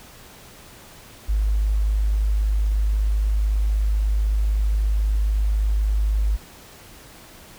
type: tone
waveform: sine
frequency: 51.91 Hz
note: G#1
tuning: in tune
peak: -17 dBFS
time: 1.28-6.37 s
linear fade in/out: 20 ms
effects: pink hiss -45 dBFS RMS until 7.58 s